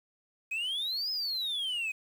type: exponential two-way sweep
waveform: sine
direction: up then down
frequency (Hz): 2489 to 5150 to 2489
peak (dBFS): -28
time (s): 0.51-1.92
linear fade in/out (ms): 10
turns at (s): 1.11
effects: tanh soft clip ceiling -29 dBFS + 9-bit